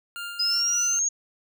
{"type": "tone with tremolo", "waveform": "25% pulse", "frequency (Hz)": 1400, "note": "F6", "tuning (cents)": 4, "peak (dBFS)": -28, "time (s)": [0.16, 0.99], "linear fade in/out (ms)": 0, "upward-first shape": "sine", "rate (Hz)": 3.4, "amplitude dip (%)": 40}
{"type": "linear sweep", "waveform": "sine", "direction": "up", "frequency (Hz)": [4978, 6645], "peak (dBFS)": -21, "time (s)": [0.39, 1.09], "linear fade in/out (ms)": 10}
{"effects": []}